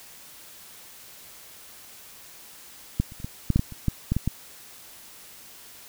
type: clicks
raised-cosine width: 5 ms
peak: -9 / -30 / -30 / -19 / -8 / -7 / -10 / -26 / -9 / -10 / -11 / -11 dBFS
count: 12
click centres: 3 / 3.121 / 3.201 / 3.245 / 3.503 / 3.56 / 3.594 / 3.723 / 3.883 / 4.12 / 4.166 / 4.276 s
effects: white hiss -47 dBFS RMS until 5.88 s

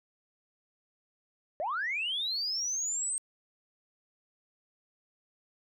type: linear sweep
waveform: sine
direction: up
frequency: 560 to 8440 Hz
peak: -29 dBFS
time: 1.6-3.18 s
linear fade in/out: 0 ms
effects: tanh soft clip ceiling -25 dBFS

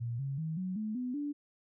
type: tone with pitch steps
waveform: sine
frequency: 118 / 137.12 / 159.34 / 185.16 / 215.2 / 250 / 290.6 Hz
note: A#2 / C#3 / D#3 / F#3 / A3 / B3 / D4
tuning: +22 / -18 / +42 / +2 / -38 / +21 / -18 cents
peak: -33 dBFS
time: 0-1.33 s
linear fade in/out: 20 ms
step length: 190 ms
effects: none

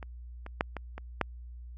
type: clicks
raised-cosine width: 0.5 ms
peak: -27 / -27 / -11 / -21 / -25 / -11 dBFS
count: 6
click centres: 0.028 / 0.464 / 0.609 / 0.767 / 0.98 / 1.213 s
effects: added 60 Hz sine -42 dBFS peak until 1.77 s

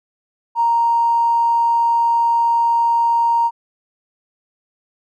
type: tone with tanh clipping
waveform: triangle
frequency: 932.3 Hz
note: A#5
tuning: in tune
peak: -12 dBFS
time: 0.55-3.51 s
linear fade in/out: 50 ms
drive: 2 dB
effects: none

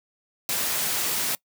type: noise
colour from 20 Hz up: white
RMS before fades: -26 dBFS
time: 0.49-1.35 s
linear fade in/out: 0 ms
effects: noise-tail reverb RT60 0.1 s tail -23 dB re dry + high-pass 100 Hz 12 dB/octave

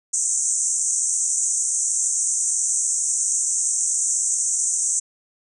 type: band-pass noise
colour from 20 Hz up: white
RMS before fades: -22 dBFS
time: 0.13-5 s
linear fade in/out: 10 ms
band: 6100 to 8700 Hz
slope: 96 dB/octave
effects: none

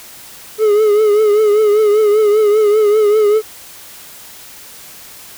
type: tone with vibrato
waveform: triangle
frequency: 423.1 Hz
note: G#4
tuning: 32 cents sharp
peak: -6 dBFS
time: 0.58-3.42 s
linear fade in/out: 50 ms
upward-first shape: triangle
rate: 5.1 Hz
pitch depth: 72 cents each way
effects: white hiss -36 dBFS RMS until 5.37 s

